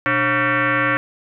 sine tone with frequency modulation, 123.1 Hz, B2, 5 cents flat, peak -15 dBFS, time 0.06-0.97 s, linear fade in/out 0 ms, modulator 418 Hz, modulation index 4.9, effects none

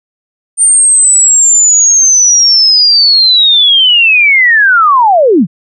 sine linear sweep, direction down, 8940 to 138.59 Hz, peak -3 dBFS, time 0.57-5.47 s, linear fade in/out 50 ms, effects none

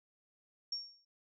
sine tone with exponential decay, 5520 Hz, F8, 21 cents flat, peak -33 dBFS, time 0.72-1.05 s, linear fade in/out 5 ms, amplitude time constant 70 ms, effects none

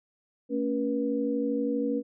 sine tone cluster, 225.7 / 278.2 / 482.2 Hz, A3 / C#4 / B4, +44 / +6 / -41 cents, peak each -32 / -28 / -30 dBFS, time 0.49-2.03 s, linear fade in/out 50 ms, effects none

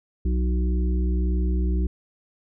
harmonic tone, 61.74 Hz, B1, in tune, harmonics 1 / 3 / 5 / 6, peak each -20 / -30 / -34 / -36 dBFS, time 0.25-1.87 s, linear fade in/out 5 ms, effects none

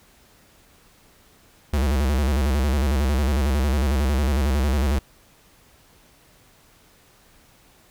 square tone with vibrato, 69.2 Hz, C#2, 2 cents flat, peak -19 dBFS, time 1.73-4.99 s, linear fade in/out 5 ms, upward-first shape square, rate 11 Hz, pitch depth 110 cents each way, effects pink hiss -55 dBFS RMS until 7.9 s

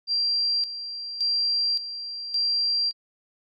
sine tone with tremolo, 4736 Hz, D8, 14 cents sharp, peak -21 dBFS, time 0.07-2.93 s, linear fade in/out 50 ms, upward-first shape square, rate 0.88 Hz, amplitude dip 70%, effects none

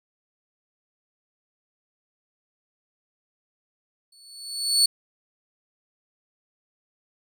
30% pulse tone with exponential growth, 4435 Hz, C#8, in tune, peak -11 dBFS, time 4.12-4.86 s, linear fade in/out 5 ms, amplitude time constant 160 ms, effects none

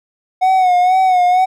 triangle tone with vibrato, 736 Hz, F#5, 9 cents flat, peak -7 dBFS, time 0.41-1.46 s, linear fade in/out 20 ms, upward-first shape sine, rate 2.1 Hz, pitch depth 53 cents each way, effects none

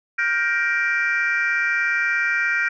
sine chord, G minor seventh, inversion third, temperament just, 1411.2 / 1568 / 1881.6 / 2352 Hz, F6 / G6 / Bb6 / D7, +18 / 0 / +16 / +2 cents, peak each -23 dBFS, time 0.18-2.69 s, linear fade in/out 10 ms, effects tanh soft clip ceiling -11 dBFS

